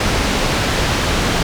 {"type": "low-pass noise", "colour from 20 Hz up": "pink", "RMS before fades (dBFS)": -17, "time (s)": [0, 1.43], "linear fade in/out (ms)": 5, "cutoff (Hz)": 5500, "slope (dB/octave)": 12, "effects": []}